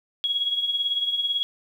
sine tone with tremolo, 3322 Hz, G#7, in tune, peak -19 dBFS, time 0.24-1.43 s, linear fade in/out 0 ms, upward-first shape triangle, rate 18 Hz, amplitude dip 70%, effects 9-bit

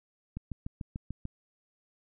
click train, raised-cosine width 5 ms, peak -24 dBFS, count 7, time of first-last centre 0.37-1.254 s, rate 6.79 Hz, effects none

